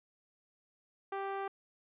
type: tone with low-pass filter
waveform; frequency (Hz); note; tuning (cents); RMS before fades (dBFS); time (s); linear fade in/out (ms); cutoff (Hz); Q
5% pulse; 392; G4; 0; -38; 1.12-1.48; 5; 940; 0.95
effects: resampled to 8000 Hz